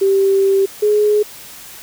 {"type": "tone pair in turn", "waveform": "sine", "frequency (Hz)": [390, 419.5], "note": ["G4", "G#4"], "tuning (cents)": [-9, 17], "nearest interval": "minor second", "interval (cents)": 126, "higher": "second", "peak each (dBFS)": -10, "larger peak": "neither", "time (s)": [[0.01, 0.66], [0.82, 1.23]], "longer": "first", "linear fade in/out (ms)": 10, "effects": ["white hiss -36 dBFS RMS until 1.82 s"]}